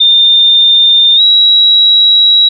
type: tone with pitch glide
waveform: sine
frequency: 3614 to 3873 Hz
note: A7 to B7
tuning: +46 to -35 cents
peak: -3 dBFS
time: 0-2.49 s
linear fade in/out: 10 ms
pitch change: +119 cents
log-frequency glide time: 1.16-1.21 s
effects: none